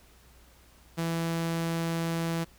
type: tone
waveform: sawtooth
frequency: 166 Hz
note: E3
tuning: 12 cents sharp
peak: -24 dBFS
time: 0.97-2.45 s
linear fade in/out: 20 ms
effects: added 60 Hz sine -57 dBFS peak until 2.58 s + pink hiss -59 dBFS RMS until 2.58 s